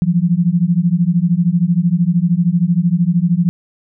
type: beating tone pair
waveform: sine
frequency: 167.1 / 180.1 Hz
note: E3 / F#3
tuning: +24 / -46 cents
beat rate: 13 Hz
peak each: -14 dBFS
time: 0.02-3.49 s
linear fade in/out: 0 ms
effects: none